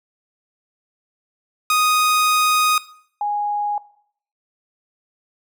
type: tone pair in turn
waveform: sawtooth / sine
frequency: 1244.5 / 826.8 Hz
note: D#6 / G#5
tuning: 0 / -8 cents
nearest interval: perfect fifth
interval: 708 cents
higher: first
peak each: -11 / -19 dBFS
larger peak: first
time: 1.7-2.78 / 3.21-3.78 s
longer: first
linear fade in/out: 2 ms
effects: noise-tail reverb RT60 0.6 s tail -18 dB re dry